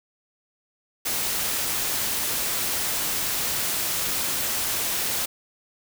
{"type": "noise", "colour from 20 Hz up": "white", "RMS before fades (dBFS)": -26, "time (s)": [1.05, 5.26], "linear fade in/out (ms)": 10, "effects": []}